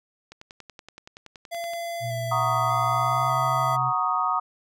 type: click train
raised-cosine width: 0.2 ms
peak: -25 dBFS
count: 16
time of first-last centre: 0.32-1.735 s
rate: 10.6 Hz
type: tone with vibrato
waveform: square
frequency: 674 Hz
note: E5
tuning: 38 cents sharp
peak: -30 dBFS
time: 1.51-3.77 s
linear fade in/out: 20 ms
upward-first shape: square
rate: 0.84 Hz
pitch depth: 18 cents each way
type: tone with pitch glide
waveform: sine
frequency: 120 to 130.11 Hz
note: B2 to C3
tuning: -49 to -9 cents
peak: -29 dBFS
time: 2-3.93 s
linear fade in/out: 50 ms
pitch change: +140 cents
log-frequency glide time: 2.85-3.39 s
type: chord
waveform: sine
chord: D# minor seventh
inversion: first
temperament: equal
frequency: 740 / 932.3 / 1108.7 / 1244.5 Hz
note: F#5 / A#5 / C#6 / D#6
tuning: 0 / 0 / 0 / 0 cents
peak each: -29 / -28 / -29 / -24 dBFS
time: 2.31-4.4 s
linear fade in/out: 10 ms
effects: none